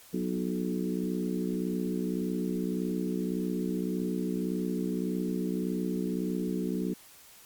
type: harmonic tone with a mistuned harmonic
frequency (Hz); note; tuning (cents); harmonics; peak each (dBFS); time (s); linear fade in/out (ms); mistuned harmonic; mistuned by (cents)
61.74; B1; 0; 3 / 4 / 5 / 6 / 7; -32 / -34 / -36 / -38 / -39; 0.13-6.94; 10; 6; -28
effects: white hiss -54 dBFS RMS until 7.45 s + Opus 48 kbps